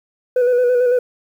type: tone with vibrato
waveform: sine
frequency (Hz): 493.9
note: B4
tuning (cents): 0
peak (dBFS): -9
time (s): 0.36-0.99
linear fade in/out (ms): 5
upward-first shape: square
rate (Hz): 9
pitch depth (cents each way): 29
effects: tanh soft clip ceiling -11 dBFS + 8-bit